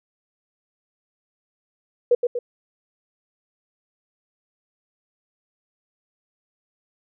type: tone with echo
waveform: sine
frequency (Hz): 484.7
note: B4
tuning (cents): -32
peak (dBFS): -12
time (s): 2.11-2.15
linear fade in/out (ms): 5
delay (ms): 120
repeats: 2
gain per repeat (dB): -5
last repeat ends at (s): 2.39
effects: none